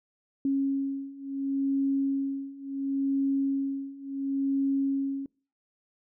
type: beating tone pair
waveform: sine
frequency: 273.6 / 274.31 Hz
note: C#4 / C#4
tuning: -23 / -18 cents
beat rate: 0.71 Hz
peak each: -30 / -28 dBFS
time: 0.45-5.26 s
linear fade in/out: 2 ms
effects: noise-tail reverb RT60 0.4 s tail -25 dB re dry